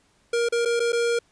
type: tone with dropouts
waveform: square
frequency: 470.5 Hz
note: A#4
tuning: 16 cents sharp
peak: -21 dBFS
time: 0.33-1.19 s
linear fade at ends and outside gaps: 5 ms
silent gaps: 0.488-0.523 / 0.651-0.656 / 0.796-0.801 / 0.922-0.929 s
effects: pink hiss -63 dBFS RMS until 1.31 s + resampled to 22050 Hz